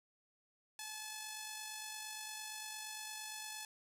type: tone with amplitude modulation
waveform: 5% pulse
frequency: 862 Hz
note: A5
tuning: 36 cents flat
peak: -31 dBFS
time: 0.79-3.65 s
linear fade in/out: 2 ms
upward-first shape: sine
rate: 48.7 Hz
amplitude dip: 30%
effects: none